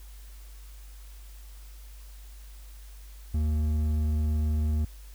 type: tone with hard clipping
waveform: triangle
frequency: 76.5 Hz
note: D#2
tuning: 29 cents flat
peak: -25 dBFS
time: 3.34-4.85 s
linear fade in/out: 5 ms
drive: 10 dB
effects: added 50 Hz sine -43 dBFS peak until 5.14 s + white hiss -56 dBFS RMS until 5.14 s